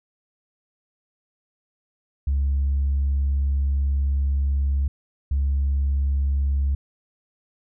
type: tone pair in turn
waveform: sine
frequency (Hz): 69.3 / 69.3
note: C#2 / C#2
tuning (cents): 0 / 0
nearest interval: unison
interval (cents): 0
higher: neither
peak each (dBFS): -17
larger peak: neither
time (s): 2.27-4.88 / 5.31-6.75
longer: first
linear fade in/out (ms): 5
effects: tanh soft clip ceiling -16 dBFS